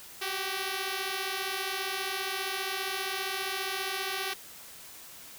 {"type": "beating tone pair", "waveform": "5% pulse", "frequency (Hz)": [377.2, 392.2], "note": ["F#4", "G4"], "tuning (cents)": [33, 1], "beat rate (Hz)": 15, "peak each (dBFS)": -23, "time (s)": [0.21, 4.34], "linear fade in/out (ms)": 10, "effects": ["white hiss -48 dBFS RMS until 5.38 s"]}